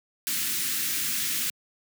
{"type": "band-stop noise", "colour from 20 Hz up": "white", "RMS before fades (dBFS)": -28, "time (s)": [0.27, 1.5], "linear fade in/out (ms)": 0, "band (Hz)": [310, 1500], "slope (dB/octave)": 24, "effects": ["high-pass 150 Hz 12 dB/octave"]}